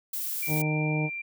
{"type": "noise", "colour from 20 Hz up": "violet", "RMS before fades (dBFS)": -32, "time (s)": [0.13, 0.62], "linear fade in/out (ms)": 5}
{"type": "tone with pitch glide", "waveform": "sine", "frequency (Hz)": [2349, 2368], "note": ["D7", "D7"], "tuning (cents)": [0, 14], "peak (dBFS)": -32, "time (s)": [0.42, 1.22], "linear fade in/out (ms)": 10, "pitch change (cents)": 14, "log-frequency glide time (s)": [0.58, 0.74]}
{"type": "harmonic tone", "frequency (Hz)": 153.5, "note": "D#3", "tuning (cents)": -23, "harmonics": [1, 2, 3, 4, 5, 6], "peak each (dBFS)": [-26, -32, -36, -38, -40, -42], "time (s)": [0.47, 1.1], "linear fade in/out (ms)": 50}
{"effects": []}